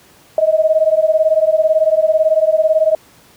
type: beating tone pair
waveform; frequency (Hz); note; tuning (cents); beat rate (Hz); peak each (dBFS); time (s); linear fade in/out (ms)
sine; 622.3 / 640.3; D#5 / D#5; 0 / +49; 18; -13; 0.38-2.95; 2
effects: pink hiss -47 dBFS RMS until 3.36 s + high-pass 80 Hz 12 dB/octave